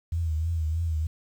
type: tone with vibrato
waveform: sine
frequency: 81 Hz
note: E2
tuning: 30 cents flat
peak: -24 dBFS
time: 0.12-1.07 s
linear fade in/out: 5 ms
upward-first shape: triangle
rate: 3.2 Hz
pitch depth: 88 cents each way
effects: 9-bit

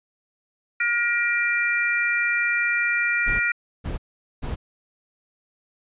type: harmonic tone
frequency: 475 Hz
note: A#4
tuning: 33 cents sharp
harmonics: 3 / 4 / 5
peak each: -24 / -24 / -24 dBFS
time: 0.8-3.52 s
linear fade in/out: 5 ms
type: noise bursts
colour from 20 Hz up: brown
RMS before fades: -28 dBFS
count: 3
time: 3.26-4.56 s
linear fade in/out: 20 ms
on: 140 ms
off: 440 ms
effects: resampled to 8000 Hz

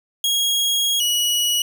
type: tone pair in turn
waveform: sawtooth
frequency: 3292 / 2920 Hz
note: G#7 / F#7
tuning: -16 / -24 cents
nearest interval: major second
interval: 208 cents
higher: first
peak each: -14 dBFS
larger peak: neither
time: 0.24-1 / 1-1.62 s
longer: first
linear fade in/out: 2 ms
effects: none

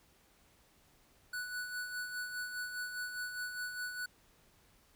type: tone with tremolo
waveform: square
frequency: 1480 Hz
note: F#6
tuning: in tune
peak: -37 dBFS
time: 1.33-4.06 s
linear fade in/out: 5 ms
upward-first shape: sine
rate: 4.9 Hz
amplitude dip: 50%
effects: pink hiss -67 dBFS RMS until 4.95 s

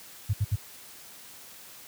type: tone bursts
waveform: sine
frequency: 102.1 Hz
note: G#2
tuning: 29 cents flat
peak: -21 dBFS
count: 3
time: 0.29-0.558 s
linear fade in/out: 10 ms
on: 44 ms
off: 68 ms
effects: white hiss -48 dBFS RMS until 1.87 s + high-pass 60 Hz 12 dB/octave

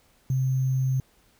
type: tone with sample-and-hold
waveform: sine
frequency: 130.81 Hz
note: C3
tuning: in tune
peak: -21 dBFS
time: 0.3-1 s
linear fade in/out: 2 ms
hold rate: 6300 Hz
effects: pink hiss -62 dBFS RMS until 1.39 s

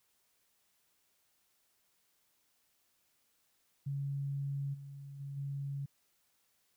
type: tone with level steps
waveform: sine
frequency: 139.7 Hz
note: C#3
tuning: 14 cents sharp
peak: -34 / -45 / -40 / -36 dBFS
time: 3.86-5.86 s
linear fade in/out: 10 ms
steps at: 4.73 / 5.19 / 5.36 s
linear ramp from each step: 20 ms
effects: white hiss -75 dBFS RMS until 6.76 s

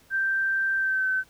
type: tone with pitch glide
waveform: sine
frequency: 1568 to 1530.4 Hz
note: G6 to G6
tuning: 0 to -42 cents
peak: -22 dBFS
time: 0.1-1.24 s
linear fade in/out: 50 ms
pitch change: -42 cents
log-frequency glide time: 0.76-1.07 s
effects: pink hiss -58 dBFS RMS until 1.29 s

